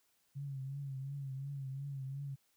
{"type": "tone with vibrato", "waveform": "sine", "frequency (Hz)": 137.1, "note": "C#3", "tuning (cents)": -19, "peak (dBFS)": -39, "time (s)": [0.35, 2.36], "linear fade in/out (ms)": 20, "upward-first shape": "triangle", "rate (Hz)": 2.8, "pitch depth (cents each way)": 72, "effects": ["white hiss -75 dBFS RMS until 2.56 s"]}